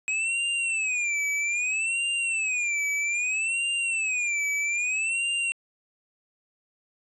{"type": "tone with vibrato", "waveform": "square", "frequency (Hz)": 2529, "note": "D#7", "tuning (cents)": 28, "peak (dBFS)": -25, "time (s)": [0.08, 5.52], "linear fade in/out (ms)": 0, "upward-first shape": "sine", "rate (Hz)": 0.62, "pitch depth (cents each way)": 170, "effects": ["resampled to 24000 Hz"]}